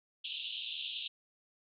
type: band-pass noise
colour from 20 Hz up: white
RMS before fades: -41 dBFS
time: 0.24-1.08 s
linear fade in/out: 10 ms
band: 2700 to 3800 Hz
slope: 96 dB/octave
effects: none